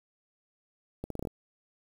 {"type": "accelerating click train", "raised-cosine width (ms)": 2, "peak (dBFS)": -22, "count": 7, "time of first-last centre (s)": [1.04, 1.272], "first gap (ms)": 63, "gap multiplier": 0.8, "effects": ["8-bit"]}